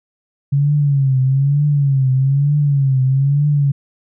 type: tone with vibrato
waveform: sine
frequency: 138.59 Hz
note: C#3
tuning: in tune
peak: -11 dBFS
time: 0.52-3.72 s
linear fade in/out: 10 ms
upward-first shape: triangle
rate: 1.1 Hz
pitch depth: 120 cents each way
effects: none